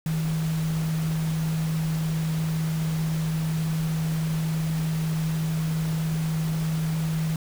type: tone in noise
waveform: sine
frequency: 159.6 Hz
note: D#3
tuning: 44 cents sharp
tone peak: -23 dBFS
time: 0.06-7.36 s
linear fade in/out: 2 ms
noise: pink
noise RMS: -38 dBFS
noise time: 0.06-7.36 s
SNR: +12 dB
effects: none